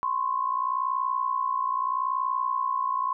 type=tone pair together; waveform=sine; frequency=1022.2 / 1083 Hz; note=C6 / C#6; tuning=-41 / -41 cents; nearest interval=minor second; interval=100 cents; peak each=-27 dBFS; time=0.03-3.13 s; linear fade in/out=0 ms; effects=none